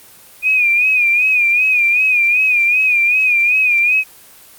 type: tone with vibrato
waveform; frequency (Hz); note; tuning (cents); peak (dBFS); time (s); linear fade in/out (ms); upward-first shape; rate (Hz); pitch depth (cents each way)
sine; 2455; D#7; -24; -10; 0.42-4.04; 50; sine; 2.6; 72
effects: white hiss -42 dBFS RMS until 4.58 s + Opus 24 kbps